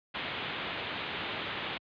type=low-pass noise; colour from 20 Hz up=white; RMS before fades=-37 dBFS; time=0.14-1.78 s; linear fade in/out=10 ms; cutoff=3600 Hz; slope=48 dB/octave; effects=high-pass 80 Hz 12 dB/octave + resampled to 11025 Hz